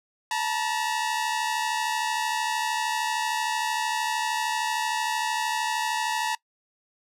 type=tone pair together; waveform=sawtooth; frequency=880 / 953.1 Hz; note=A5 / A#5; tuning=0 / +38 cents; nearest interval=minor second; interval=138 cents; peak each=-24 dBFS; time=0.31-6.35 s; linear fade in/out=2 ms; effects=noise-tail reverb RT60 0.1 s tail -22 dB re dry + low-pass 11000 Hz 12 dB/octave